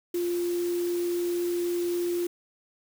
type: tone in noise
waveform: sine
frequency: 349.2 Hz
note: F4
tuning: in tune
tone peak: -25 dBFS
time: 0.14-2.27 s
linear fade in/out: 5 ms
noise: white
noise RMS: -42 dBFS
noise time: 0.14-2.27 s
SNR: +14 dB
effects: none